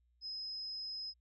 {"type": "tone", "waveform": "sine", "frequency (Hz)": 5090, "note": "D#8", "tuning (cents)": 39, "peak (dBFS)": -40, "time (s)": [0.21, 1.14], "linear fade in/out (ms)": 50, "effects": ["added 60 Hz sine -70 dBFS peak until 1.2 s"]}